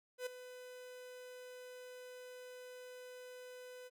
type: tone with ADSR envelope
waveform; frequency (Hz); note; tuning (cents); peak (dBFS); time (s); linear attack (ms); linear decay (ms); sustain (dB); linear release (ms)
45% pulse; 501; B4; +25; -37; 0.18-3.9; 84; 8; -13; 34
effects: none